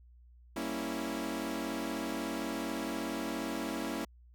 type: chord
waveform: sawtooth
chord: G diminished seventh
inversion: none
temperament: equal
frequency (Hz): 196 / 233.1 / 277.2 / 329.6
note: G3 / Bb3 / Db4 / Fb4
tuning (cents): 0 / 0 / 0 / 0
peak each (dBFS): -40 / -36 / -35 / -35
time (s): 0.56-4.05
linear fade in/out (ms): 5
effects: added 60 Hz sine -55 dBFS peak until 4.34 s